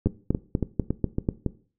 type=two click trains; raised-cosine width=3 ms; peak=-11 / -9 dBFS; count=6 / 6; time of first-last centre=0.07-1.463 / 0.06-1.289 s; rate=3.59 / 4.07 Hz; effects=noise-tail reverb RT60 0.4 s tail -17 dB re dry